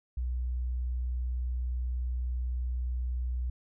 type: tone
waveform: sine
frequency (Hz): 61.74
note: B1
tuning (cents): 0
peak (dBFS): -29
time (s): 0.17-3.5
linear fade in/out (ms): 5
effects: none